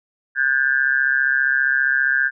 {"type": "tone with amplitude modulation", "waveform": "sine", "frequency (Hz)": 1600, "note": "G6", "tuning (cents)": 35, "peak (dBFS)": -11, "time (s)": [0.35, 2.31], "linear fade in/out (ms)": 50, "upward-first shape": "sine", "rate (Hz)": 135, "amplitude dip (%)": 95, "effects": []}